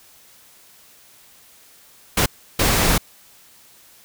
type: noise bursts at uneven times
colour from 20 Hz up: pink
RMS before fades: -17 dBFS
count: 2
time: 2.17-2.26 / 2.59-2.98 s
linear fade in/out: 5 ms
effects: white hiss -50 dBFS RMS until 4.04 s